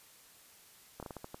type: slowing click train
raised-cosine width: 1 ms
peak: -28 dBFS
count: 7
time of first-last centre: 1-1.344 s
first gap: 27 ms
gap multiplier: 1.3
effects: white hiss -59 dBFS RMS until 1.4 s + resampled to 32000 Hz